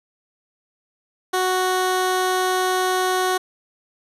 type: tone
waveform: 15% pulse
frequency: 370 Hz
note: F#4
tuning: in tune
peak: -12 dBFS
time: 1.33-3.38 s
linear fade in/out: 10 ms
effects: resampled to 32000 Hz